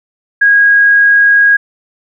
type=tone; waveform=sine; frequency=1642 Hz; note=G#6; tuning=20 cents flat; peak=-4 dBFS; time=0.41-1.57 s; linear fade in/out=10 ms; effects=none